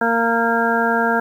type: harmonic tone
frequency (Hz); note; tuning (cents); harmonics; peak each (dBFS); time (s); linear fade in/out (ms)
231; A#3; -16; 1 / 2 / 3 / 4 / 6 / 7; -22 / -22 / -22 / -22 / -22 / -22; 0.01-1.2; 5
effects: 8-bit